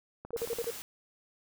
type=click train; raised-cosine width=1 ms; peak=-29 dBFS; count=8; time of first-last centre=0.25-0.643 s; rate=17.8 Hz
type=tone bursts; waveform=sine; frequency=466.2 Hz; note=A#4; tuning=in tune; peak=-30 dBFS; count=5; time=0.33-0.706 s; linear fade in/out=5 ms; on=40 ms; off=44 ms
type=noise; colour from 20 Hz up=white; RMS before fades=-43 dBFS; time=0.37-0.82 s; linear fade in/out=0 ms
effects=none